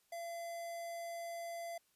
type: tone with notch filter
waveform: square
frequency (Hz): 680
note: F5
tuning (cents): -46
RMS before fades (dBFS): -44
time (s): 0.12-1.78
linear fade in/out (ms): 5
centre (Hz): 3000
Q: 1.7
effects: white hiss -75 dBFS RMS until 1.95 s + resampled to 32000 Hz